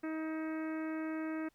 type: harmonic tone with a mistuned harmonic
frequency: 316.2 Hz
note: D#4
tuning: 28 cents sharp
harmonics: 1 / 2 / 3 / 4 / 5 / 6 / 7 / 8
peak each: -36 / -46 / -53 / -50 / -50 / -53 / -54 / -59 dBFS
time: 0.03-1.49 s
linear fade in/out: 10 ms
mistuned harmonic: 8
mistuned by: +29 cents
effects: pink hiss -74 dBFS RMS until 1.54 s